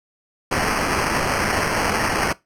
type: noise with sample-and-hold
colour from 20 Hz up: violet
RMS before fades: -21 dBFS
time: 0.51-2.33 s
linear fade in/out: 10 ms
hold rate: 3675 Hz
effects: noise-tail reverb RT60 0.2 s tail -20 dB re dry + low-pass 11000 Hz 12 dB/octave